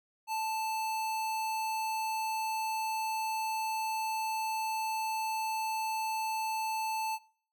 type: tone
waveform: square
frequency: 880 Hz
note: A5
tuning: in tune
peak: -32 dBFS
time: 0.27-7.19 s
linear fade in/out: 50 ms
effects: noise-tail reverb RT60 0.5 s tail -22 dB re dry